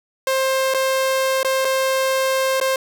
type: tone with dropouts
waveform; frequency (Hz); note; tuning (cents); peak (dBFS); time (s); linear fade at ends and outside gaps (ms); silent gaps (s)
sawtooth; 529; C5; +19; -13; 0.27-2.76; 2; 0.739-0.745 / 1.431-1.447 / 1.648-1.651 / 2.601-2.612
effects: none